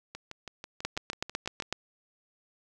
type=two click trains; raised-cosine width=0.2 ms; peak=-13 / -23 dBFS; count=8 / 10; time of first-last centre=0.85-1.726 / 0.15-1.623 s; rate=7.99 / 6.11 Hz; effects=none